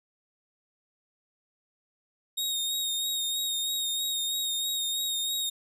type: tone with vibrato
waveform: sawtooth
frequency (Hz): 3729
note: A#7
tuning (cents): 0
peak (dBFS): -25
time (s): 2.37-5.5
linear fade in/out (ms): 10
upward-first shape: sine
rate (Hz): 3.1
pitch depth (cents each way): 28
effects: none